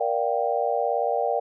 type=chord; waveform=sine; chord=G minor seventh; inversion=first; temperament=just; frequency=470.4 / 588 / 705.6 / 784 Hz; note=Bb4 / D5 / F5 / G5; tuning=+16 / +2 / +18 / 0 cents; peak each=-27 dBFS; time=0-1.4 s; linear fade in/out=10 ms; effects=none